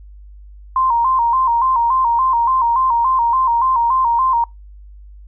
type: tone with vibrato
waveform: sine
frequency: 987.8 Hz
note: B5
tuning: in tune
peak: -12 dBFS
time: 0.76-4.44 s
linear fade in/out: 2 ms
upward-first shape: square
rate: 3.5 Hz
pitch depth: 95 cents each way
effects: noise-tail reverb RT60 0.2 s tail -26 dB re dry + added 50 Hz sine -36 dBFS peak until 5.27 s